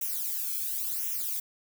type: noise with flanger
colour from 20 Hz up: violet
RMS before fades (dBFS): -32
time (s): 0.01-1.4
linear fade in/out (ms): 5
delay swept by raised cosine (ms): 0.22 to 1.07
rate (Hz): 0.94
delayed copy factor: -1
effects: none